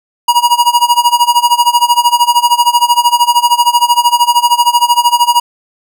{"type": "tone with tremolo", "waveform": "square", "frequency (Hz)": 958, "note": "A#5", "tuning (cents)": 47, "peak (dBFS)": -4, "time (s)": [0.28, 5.4], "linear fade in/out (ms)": 5, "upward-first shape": "sine", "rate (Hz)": 13, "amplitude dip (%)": 90, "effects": []}